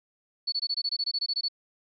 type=tone bursts; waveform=sine; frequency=4435 Hz; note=C#8; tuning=in tune; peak=-25 dBFS; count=14; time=0.47-1.485 s; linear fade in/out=10 ms; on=53 ms; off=21 ms; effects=none